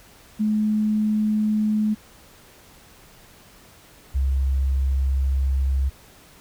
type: tone pair in turn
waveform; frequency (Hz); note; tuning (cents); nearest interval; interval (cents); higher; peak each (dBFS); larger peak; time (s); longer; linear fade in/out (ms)
sine; 213.6 / 67.14; G#3 / C2; +49 / +45; octave + minor sixth; 2004; first; -18; neither; 0.39-1.95 / 4.14-5.9; second; 20
effects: pink hiss -50 dBFS RMS until 6.4 s